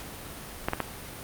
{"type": "clicks", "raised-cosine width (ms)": 0.5, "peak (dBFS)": -11, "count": 3, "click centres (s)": [0.685, 0.734, 0.803], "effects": ["pink hiss -41 dBFS RMS until 1.23 s", "Opus 48 kbps"]}